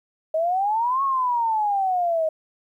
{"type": "exponential two-way sweep", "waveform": "sine", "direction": "up then down", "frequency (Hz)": [624, 1108.7, 624], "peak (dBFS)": -19, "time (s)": [0.34, 2.29], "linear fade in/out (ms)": 5, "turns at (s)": 1.03, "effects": ["10-bit"]}